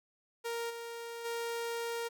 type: tone with level steps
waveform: sawtooth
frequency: 466.2 Hz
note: A#4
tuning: in tune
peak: -31 / -37 / -31 dBFS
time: 0.44-2.09 s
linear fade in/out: 20 ms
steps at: 0.69 / 1.24 s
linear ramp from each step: 20 ms
effects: none